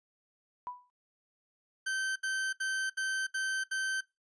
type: tone with exponential decay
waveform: sine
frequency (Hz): 987.8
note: B5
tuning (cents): 0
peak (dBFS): -34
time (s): 0.67-0.9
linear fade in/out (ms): 0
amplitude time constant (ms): 49
type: tone bursts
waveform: 40% pulse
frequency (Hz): 1548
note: G6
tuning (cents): -22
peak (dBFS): -30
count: 6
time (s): 1.86-4.01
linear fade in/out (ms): 10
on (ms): 300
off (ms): 70
effects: noise-tail reverb RT60 0.2 s tail -19 dB re dry + resampled to 22050 Hz